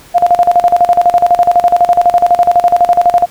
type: tone with tremolo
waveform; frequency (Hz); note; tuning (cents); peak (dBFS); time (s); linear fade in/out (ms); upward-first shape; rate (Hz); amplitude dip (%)
sine; 702; F5; +9; -3; 0.14-3.26; 20; square; 12; 80
effects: pink hiss -39 dBFS RMS until 3.3 s